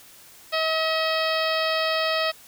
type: harmonic tone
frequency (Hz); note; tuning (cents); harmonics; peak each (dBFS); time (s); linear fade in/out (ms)
639; D#5; +46; 1 / 2 / 3 / 4 / 5 / 6 / 7 / 8; -25 / -28 / -30 / -31 / -32 / -33 / -33 / -34; 0.52-2.32; 20
effects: white hiss -49 dBFS RMS until 2.47 s